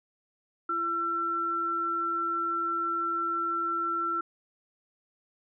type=tone pair together; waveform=sine; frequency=338.1 / 1347 Hz; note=E4 / E6; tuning=+44 / +37 cents; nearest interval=2 octaves; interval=2393 cents; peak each=-37 / -27 dBFS; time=0.69-4.21 s; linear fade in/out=5 ms; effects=none

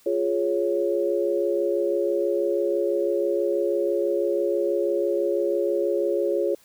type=chord; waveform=sine; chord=Db major; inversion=first; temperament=equal; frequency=349.2 / 415.3 / 554.4 Hz; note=F4 / Ab4 / Db5; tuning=0 / 0 / 0 cents; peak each=-25 dBFS; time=0.06-6.55 s; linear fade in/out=5 ms; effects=white hiss -57 dBFS RMS until 6.64 s

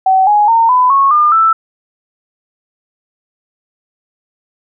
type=tone with pitch steps; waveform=sine; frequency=760 / 833.6 / 914.3 / 1002.8 / 1099.9 / 1206.4 / 1323.2 Hz; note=F#5 / G#5 / A#5 / B5 / C#6 / D6 / E6; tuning=+46 / +6 / -34 / +26 / -14 / +46 / +6 cents; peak=-6 dBFS; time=0.06-1.53 s; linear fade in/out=5 ms; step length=210 ms; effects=none

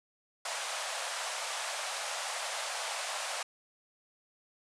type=band-pass noise; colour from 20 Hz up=pink; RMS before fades=-37 dBFS; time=0.45-3.43 s; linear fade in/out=5 ms; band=570 to 10000 Hz; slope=48 dB/octave; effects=none

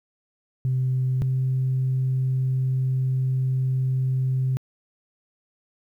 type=tone pair in turn; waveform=sine; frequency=129.1 / 130.37 Hz; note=C3 / C3; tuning=-23 / -6 cents; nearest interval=unison; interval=17 cents; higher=second; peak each=-19 dBFS; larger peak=neither; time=0.65-1.22 / 1.22-4.57 s; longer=second; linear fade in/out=0 ms; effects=tanh soft clip ceiling -16 dBFS + 10-bit

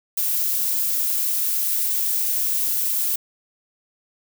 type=noise; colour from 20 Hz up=violet; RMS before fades=-22 dBFS; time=0.17-3.16 s; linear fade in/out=5 ms; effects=none

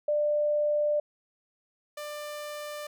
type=tone pair in turn; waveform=sine / sawtooth; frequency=594 / 594 Hz; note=D5 / D5; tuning=+20 / +20 cents; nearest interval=unison; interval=0 cents; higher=neither; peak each=-23 / -32 dBFS; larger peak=first; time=0.08-1 / 1.97-2.87 s; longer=first; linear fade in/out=5 ms; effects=none

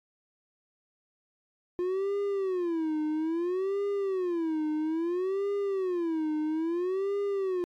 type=tone with vibrato; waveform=triangle; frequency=351.6 Hz; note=F4; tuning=12 cents sharp; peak=-25 dBFS; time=1.79-7.64 s; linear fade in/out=0 ms; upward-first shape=sine; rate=0.6 Hz; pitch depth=240 cents each way; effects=AAC 64 kbps

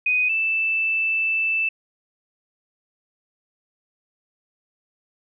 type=tone pair in turn; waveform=sine; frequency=2496 / 2644 Hz; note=D#7 / E7; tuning=+5 / +5 cents; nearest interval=minor second; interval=100 cents; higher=second; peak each=-17 / -19 dBFS; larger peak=first; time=0.06-0.29 / 0.29-1.69 s; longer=second; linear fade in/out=5 ms; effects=none

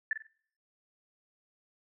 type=tone with echo; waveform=sine; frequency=1755 Hz; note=A6; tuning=5 cents flat; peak=-26 dBFS; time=0.11-0.13 s; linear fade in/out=2 ms; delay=46 ms; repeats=3; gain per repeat=-9 dB; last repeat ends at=0.268 s; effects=noise-tail reverb RT60 0.6 s tail -25 dB re dry

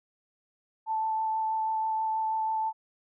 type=tone with vibrato; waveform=sine; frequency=880 Hz; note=A5; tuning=in tune; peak=-26 dBFS; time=0.86-2.73 s; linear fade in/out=50 ms; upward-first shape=sine; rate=6.2 Hz; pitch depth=9 cents each way; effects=none

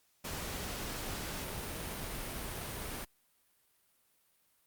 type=noise; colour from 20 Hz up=pink; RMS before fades=-40 dBFS; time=0.24-3.05 s; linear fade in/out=10 ms; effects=white hiss -72 dBFS RMS until 4.66 s + Opus 48 kbps

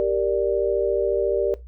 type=chord; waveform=sine; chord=G minor; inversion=none; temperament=equal; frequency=392 / 466.2 / 587.3 Hz; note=G4 / Bb4 / D5; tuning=0 / 0 / 0 cents; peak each=-23 dBFS; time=0-1.54 s; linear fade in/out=0 ms; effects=noise-tail reverb RT60 0.2 s tail -18 dB re dry + added 60 Hz sine -38 dBFS peak until 1.67 s

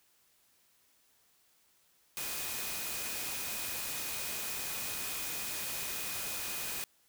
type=tone in noise; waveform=sine; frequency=2489 Hz; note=D#7; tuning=in tune; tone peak=-47 dBFS; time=2.17-6.84 s; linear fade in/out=0 ms; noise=white; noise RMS=-38 dBFS; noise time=2.17-6.84 s; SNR=-12 dB; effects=white hiss -69 dBFS RMS until 7.08 s

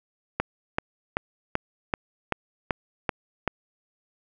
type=click train; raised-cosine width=0.5 ms; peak=-8 dBFS; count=9; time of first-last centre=0.4-3.477 s; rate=2.6 Hz; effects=none

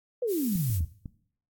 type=exponential sweep; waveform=sine; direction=down; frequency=517 to 73.9 Hz; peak=-25 dBFS; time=0.22-0.85 s; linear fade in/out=5 ms
type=noise; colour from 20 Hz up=violet; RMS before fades=-36 dBFS; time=0.27-0.81 s; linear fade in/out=50 ms
type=clicks; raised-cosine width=5 ms; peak=-26 dBFS; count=4; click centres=0.556 / 0.702 / 0.807 / 1.058 s
effects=noise-tail reverb RT60 0.6 s tail -17 dB re dry + AAC 64 kbps

